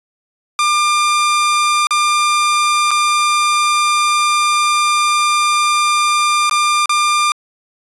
sawtooth tone with dropouts, 1197 Hz, D6, 33 cents sharp, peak -8 dBFS, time 0.59-7.32 s, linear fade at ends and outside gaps 1 ms, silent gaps 1.87-1.908 / 2.908-2.913 / 6.496-6.511 / 6.858-6.894 s, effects resampled to 24000 Hz

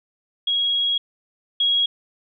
sine tone pair in turn, 3306 / 3306 Hz, G#7 / G#7, -9 / -9 cents, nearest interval unison, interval 0 cents, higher neither, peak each -18 / -16 dBFS, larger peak second, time 0.47-0.98 / 1.6-1.86 s, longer first, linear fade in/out 5 ms, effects none

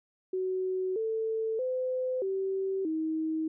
sine tone with pitch steps, 373.2 / 444.1 / 511 / 384.8 / 317.1 Hz, F#4 / A4 / C5 / G4 / D#4, +15 / +16 / -41 / -32 / +33 cents, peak -28 dBFS, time 0.33-3.48 s, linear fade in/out 5 ms, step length 630 ms, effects none

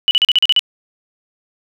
sine tone bursts, 2960 Hz, F#7, in tune, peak -8 dBFS, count 8, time 0.08-0.593 s, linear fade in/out 0 ms, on 30 ms, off 39 ms, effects none

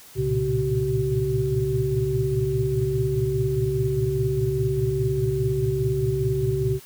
sine tone cluster, 65.1 / 114.6 / 119.5 / 137 / 381.7 Hz, C2 / A#2 / A#2 / C#3 / G4, -8 / -29 / +43 / -20 / -46 cents, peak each -32 / -29 / -29 / -25 / -24 dBFS, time 0.15-6.8 s, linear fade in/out 50 ms, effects white hiss -47 dBFS RMS until 6.85 s

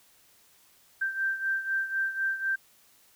sine beating tone pair, 1568 / 1572 Hz, G6 / G6, 0 / +4 cents, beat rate 4 Hz, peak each -28 / -33 dBFS, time 1.01-2.56 s, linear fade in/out 10 ms, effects white hiss -61 dBFS RMS until 3.15 s

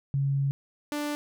sine / sawtooth tone pair in turn, 138.59 / 294.5 Hz, C#3 / D4, 0 / +5 cents, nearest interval octave + minor second, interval 1305 cents, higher second, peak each -23 / -25 dBFS, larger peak first, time 0.14-0.51 / 0.92-1.15 s, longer first, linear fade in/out 0 ms, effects none

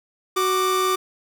45% pulse tone pair together, 372.4 / 1182.3 Hz, F#4 / D6, +11 / +11 cents, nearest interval octave + minor sixth, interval 2000 cents, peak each -22 / -21 dBFS, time 0.36-0.96 s, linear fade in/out 10 ms, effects none

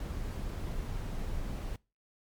brown noise, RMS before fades -36 dBFS, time 0-1.76 s, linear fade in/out 2 ms, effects noise-tail reverb RT60 0.3 s tail -24 dB re dry + MP3 96 kbps

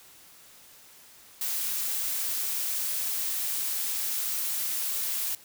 blue noise, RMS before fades -30 dBFS, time 1.41-5.35 s, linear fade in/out 2 ms, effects white hiss -53 dBFS RMS until 5.44 s

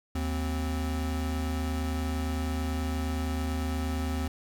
square tone pair together, 76.9 / 259.5 Hz, D#2 / C4, -20 / -14 cents, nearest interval octave + major sixth, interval 2106 cents, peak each -30 / -35 dBFS, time 0.15-4.28 s, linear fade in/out 5 ms, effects none

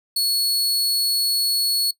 sawtooth tone, 4380 Hz, C#8, 22 cents flat, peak -16 dBFS, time 0.16-1.91 s, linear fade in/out 5 ms, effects noise-tail reverb RT60 0.1 s tail -19 dB re dry

